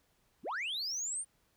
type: linear sweep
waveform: sine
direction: up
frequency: 123.4 to 9140 Hz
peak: -32 dBFS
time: 0.43-1.25 s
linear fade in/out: 50 ms
effects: tanh soft clip ceiling -33 dBFS + pink hiss -73 dBFS RMS until 1.56 s